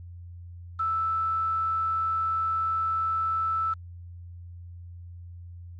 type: tone with quantisation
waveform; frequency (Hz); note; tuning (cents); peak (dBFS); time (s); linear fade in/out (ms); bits
sine; 1318.5; E6; 0; -24; 0.79-3.74; 10; 7
effects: added 87 Hz sine -40 dBFS peak until 5.79 s + low-pass 3000 Hz 12 dB/octave